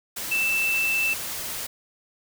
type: tone in noise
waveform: sine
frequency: 2653 Hz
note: E7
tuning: 10 cents sharp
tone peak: -21 dBFS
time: 0.31-1.14 s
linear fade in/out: 10 ms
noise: white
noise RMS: -32 dBFS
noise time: 0.16-1.67 s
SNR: +8 dB
effects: none